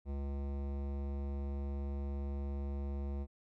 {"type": "tone with hard clipping", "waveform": "sine", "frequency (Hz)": 69.9, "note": "C#2", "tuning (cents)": 15, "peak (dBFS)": -38, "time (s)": [0.05, 3.27], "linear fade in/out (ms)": 50, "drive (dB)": 17, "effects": []}